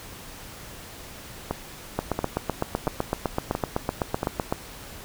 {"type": "two click trains", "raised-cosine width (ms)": 1, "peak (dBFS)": [-9, -11], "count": [21, 5], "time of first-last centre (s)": [[1.99, 4.525], [1.51, 4.231]], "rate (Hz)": [7.89, 1.47], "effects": ["pink hiss -42 dBFS RMS until 5.04 s"]}